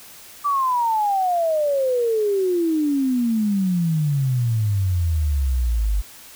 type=exponential sweep; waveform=sine; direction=down; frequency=1174.7 to 48.57 Hz; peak=-17 dBFS; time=0.44-6.02 s; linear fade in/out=20 ms; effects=white hiss -43 dBFS RMS until 6.35 s